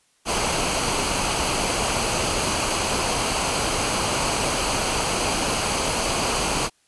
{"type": "noise with comb filter", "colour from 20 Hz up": "pink", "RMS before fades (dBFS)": -23, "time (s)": [0.25, 6.7], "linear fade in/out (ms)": 50, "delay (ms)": 0.55, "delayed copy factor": -0.5, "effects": ["white hiss -63 dBFS RMS until 6.87 s", "resampled to 24000 Hz"]}